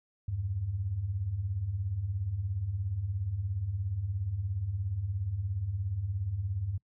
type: beating tone pair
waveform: sine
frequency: 82.5 / 99.5 Hz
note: E2 / G2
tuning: +2 / +26 cents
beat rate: 17 Hz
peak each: -38 / -31 dBFS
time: 0.28-6.78 s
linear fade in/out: 5 ms
effects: noise-tail reverb RT60 0.1 s tail -24 dB re dry